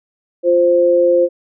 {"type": "tone pair together", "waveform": "sine", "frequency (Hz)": [349.2, 523.2], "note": ["F4", "C5"], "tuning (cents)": [0, 0], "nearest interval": "perfect fifth", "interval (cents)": 700, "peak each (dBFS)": [-15, -10], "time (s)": [0.43, 1.29], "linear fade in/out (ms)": 50, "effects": []}